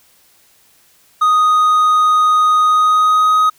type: tone with pitch glide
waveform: triangle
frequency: 1244.5 to 1256.8 Hz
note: D#6 to D#6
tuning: 0 to +17 cents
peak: -7 dBFS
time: 1.21-3.5 s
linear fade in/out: 10 ms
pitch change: +17 cents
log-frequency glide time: 2.63-3.37 s
effects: white hiss -52 dBFS RMS until 3.58 s